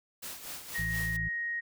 white noise with tremolo, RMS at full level -40 dBFS, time 0.22-1.17 s, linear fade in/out 10 ms, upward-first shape sine, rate 4.2 Hz, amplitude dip 60%
sine tone, 1875 Hz, A#6, 10 cents sharp, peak -31 dBFS, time 0.74-1.61 s, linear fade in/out 20 ms
harmonic tone, 55 Hz, A1, in tune, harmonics 1 / 2 / 3, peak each -38 / -38 / -38 dBFS, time 0.78-1.29 s, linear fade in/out 10 ms
effects none

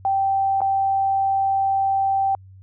sine tone with dropouts, 780 Hz, G5, 9 cents flat, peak -17 dBFS, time 0.05-2.35 s, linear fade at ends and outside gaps 1 ms, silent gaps 0.606-0.616 s, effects added 95 Hz sine -42 dBFS peak until 2.62 s

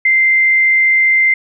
sine tone with frequency modulation, 2085 Hz, C7, 7 cents flat, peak -8 dBFS, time 0.05-1.34 s, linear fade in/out 5 ms, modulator 59.9 Hz, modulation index 0.3, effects none

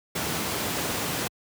pink high-pass noise, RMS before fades -29 dBFS, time 0.15-1.28 s, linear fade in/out 10 ms, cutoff 110 Hz, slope 12 dB/octave, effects high-pass 60 Hz 12 dB/octave

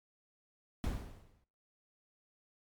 brown noise with exponential decay, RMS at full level -33 dBFS, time 0.84-1.44 s, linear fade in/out 0 ms, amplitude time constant 130 ms, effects noise-tail reverb RT60 0.5 s tail -21 dB re dry + MP3 96 kbps

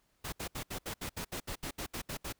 pink noise bursts, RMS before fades -39 dBFS, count 14, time 0.24-2.327 s, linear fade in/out 10 ms, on 85 ms, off 69 ms, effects pink hiss -74 dBFS RMS until 2.39 s

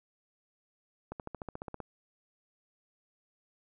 accelerating click train, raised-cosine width 1 ms, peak -25 dBFS, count 11, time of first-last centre 1.12-1.803 s, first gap 78 ms, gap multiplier 0.97, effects none

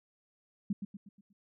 sine tone with echo, 200.3 Hz, G3, 38 cents sharp, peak -28 dBFS, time 0.7-0.73 s, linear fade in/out 5 ms, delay 120 ms, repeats 5, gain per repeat -7 dB, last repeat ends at 1.33 s, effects none

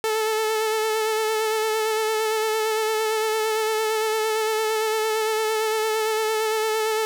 sawtooth tone with vibrato, 437 Hz, A4, 12 cents flat, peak -17 dBFS, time 0.04-7.05 s, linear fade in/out 0 ms, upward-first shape sine, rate 8.8 Hz, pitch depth 26 cents each way, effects none

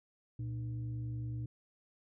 sine tone with frequency modulation, 117.7 Hz, A#2, 17 cents sharp, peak -36 dBFS, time 0.39-1.46 s, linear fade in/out 5 ms, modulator 185 Hz, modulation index 0.44, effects none

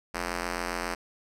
5% pulse ring-modulated tone, 174.61 Hz, F3, in tune, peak -16 dBFS, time 0.14-0.95 s, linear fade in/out 10 ms, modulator 131 Hz, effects low-pass 11000 Hz 12 dB/octave

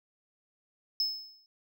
triangle tone with exponential decay, 5210 Hz, E8, 21 cents flat, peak -23 dBFS, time 1-1.46 s, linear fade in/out 1 ms, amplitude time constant 100 ms, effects none

